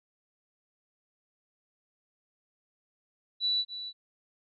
sine tone with echo, 3951 Hz, B7, in tune, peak -25 dBFS, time 3.4-3.65 s, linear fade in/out 50 ms, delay 280 ms, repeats 1, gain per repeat -11 dB, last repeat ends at 3.93 s, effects none

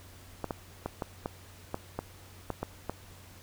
clicks, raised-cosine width 1 ms, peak -18 dBFS, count 10, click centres 0.443 / 0.508 / 0.86 / 1.022 / 1.259 / 1.744 / 1.99 / 2.503 / 2.63 / 2.896 s, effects added 92 Hz sine -53 dBFS peak until 3.42 s + pink hiss -54 dBFS RMS until 3.42 s

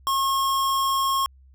square tone, 1083 Hz, C#6, 41 cents flat, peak -21 dBFS, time 0.07-1.26 s, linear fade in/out 0 ms, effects added 66 Hz sine -49 dBFS peak until 1.54 s

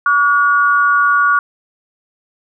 sine tone pair together, 1144 / 1441.3 Hz, D6 / F#6, -46 / -46 cents, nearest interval major third, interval 400 cents, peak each -12 dBFS, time 0.06-1.39 s, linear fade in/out 2 ms, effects none

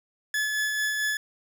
40% pulse tone with tremolo, 1716 Hz, A6, 44 cents flat, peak -23 dBFS, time 0.34-1.17 s, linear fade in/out 2 ms, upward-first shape sine, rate 4.5 Hz, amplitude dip 30%, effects none

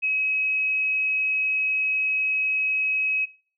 sine tone, 2552 Hz, D#7, 43 cents sharp, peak -21 dBFS, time 0.02-3.26 s, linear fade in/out 20 ms, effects noise-tail reverb RT60 0.4 s tail -19 dB re dry

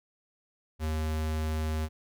square tone, 78.2 Hz, D#2, 9 cents sharp, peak -29 dBFS, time 0.79-1.89 s, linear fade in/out 50 ms, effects none

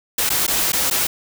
white noise with dropouts, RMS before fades -19 dBFS, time 0.18-1.07 s, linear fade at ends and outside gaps 5 ms, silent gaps 0.293-0.301 / 0.467-0.478 / 0.721-0.731 / 0.901-0.909 s, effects none

